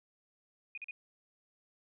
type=tone bursts; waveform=sine; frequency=2467 Hz; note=D#7; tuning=15 cents flat; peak=-40 dBFS; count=3; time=0.75-0.91 s; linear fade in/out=2 ms; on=26 ms; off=41 ms; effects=none